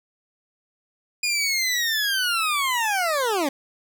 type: linear sweep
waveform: 20% pulse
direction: down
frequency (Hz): 2459 to 262.4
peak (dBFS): -16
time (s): 1.23-3.49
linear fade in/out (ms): 5
effects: none